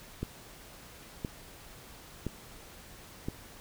click train, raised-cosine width 3 ms, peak -20 dBFS, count 4, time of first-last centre 0.23-3.285 s, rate 0.982 Hz, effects pink hiss -51 dBFS RMS until 3.6 s

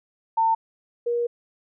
sine tone pair in turn, 900 / 475.4 Hz, A5 / A#4, +39 / +34 cents, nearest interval major seventh, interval 1105 cents, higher first, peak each -17 / -21 dBFS, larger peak first, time 0.37-0.55 / 1.06-1.27 s, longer second, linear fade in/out 10 ms, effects none

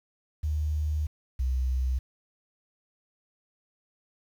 sine tone pair in turn, 76 / 64.03 Hz, D#2 / C2, -40 / -37 cents, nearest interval minor third, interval 297 cents, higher first, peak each -25 / -24 dBFS, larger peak second, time 0.43-1.07 / 1.39-1.99 s, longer first, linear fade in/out 10 ms, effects 9-bit

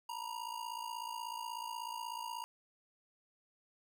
square ring-modulated tone, 945 Hz, A#5, 23 cents sharp, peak -38 dBFS, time 0.09-2.44 s, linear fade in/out 0 ms, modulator 28.2 Hz, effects none

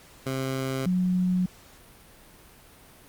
15% pulse / sine tone pair in turn, 132.7 / 182.26 Hz, C3 / F#3, +25 / -26 cents, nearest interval perfect fourth, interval 549 cents, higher second, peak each -21 dBFS, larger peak neither, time 0.26-0.86 / 0.86-1.46 s, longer neither, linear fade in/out 5 ms, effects pink hiss -52 dBFS RMS until 3.08 s + Opus 48 kbps

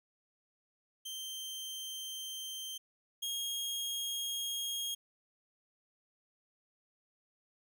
sawtooth tone pair in turn, 3136 / 3259 Hz, G7 / G#7, 0 / -33 cents, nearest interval minor second, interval 67 cents, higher second, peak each -37 / -32 dBFS, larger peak second, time 1.05-2.78 / 3.22-4.95 s, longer neither, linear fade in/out 10 ms, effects none

